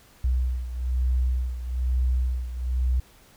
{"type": "beating tone pair", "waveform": "sine", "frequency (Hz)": [62.5, 63.6], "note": ["B1", "C2"], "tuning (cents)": [21, -48], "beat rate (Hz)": 1.1, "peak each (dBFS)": [-23, -28], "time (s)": [0.24, 3], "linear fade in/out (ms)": 5, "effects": ["pink hiss -55 dBFS RMS until 3.36 s"]}